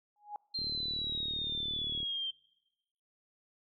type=tone with exponential growth; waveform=sine; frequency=830.6 Hz; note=G#5; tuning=in tune; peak=-34 dBFS; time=0.16-0.36 s; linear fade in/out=1 ms; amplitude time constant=42 ms
type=linear sweep; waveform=sine; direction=down; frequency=4186 to 3136 Hz; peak=-33 dBFS; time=0.54-2.31 s; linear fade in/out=10 ms
type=click train; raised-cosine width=3 ms; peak=-34 dBFS; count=55; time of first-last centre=0.59-2.03 s; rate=37.5 Hz
effects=noise-tail reverb RT60 1.0 s tail -25 dB re dry